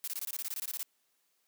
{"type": "noise bursts", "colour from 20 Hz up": "blue", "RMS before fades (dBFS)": -37, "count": 14, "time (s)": [0.04, 0.83], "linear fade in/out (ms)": 0, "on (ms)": 36, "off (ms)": 22, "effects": ["white hiss -75 dBFS RMS until 1.47 s", "high-pass 200 Hz 12 dB/octave"]}